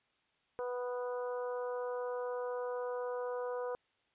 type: harmonic tone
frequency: 246.9 Hz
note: B3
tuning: in tune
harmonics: 2 / 3 / 4 / 5 / 6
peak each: -36 / -48 / -45 / -49 / -52 dBFS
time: 0.59-3.75 s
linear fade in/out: 0 ms
effects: white hiss -75 dBFS RMS until 4.14 s + resampled to 8000 Hz